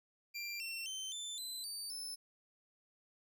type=tone with pitch steps; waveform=25% pulse; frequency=2371 / 2708 / 3093 / 3532 / 4034 / 4607 / 5262 Hz; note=D7 / E7 / G7 / A7 / B7 / D8 / E8; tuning=+16 / +46 / -24 / +6 / +36 / -34 / -4 cents; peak=-37 dBFS; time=0.34-2.16 s; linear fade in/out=20 ms; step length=260 ms; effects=none